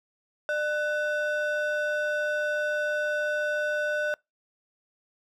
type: ring-modulated tone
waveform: triangle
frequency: 1046.5 Hz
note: C6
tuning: in tune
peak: -20 dBFS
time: 0.49-4.14 s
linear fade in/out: 0 ms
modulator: 447 Hz
effects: noise-tail reverb RT60 0.2 s tail -26 dB re dry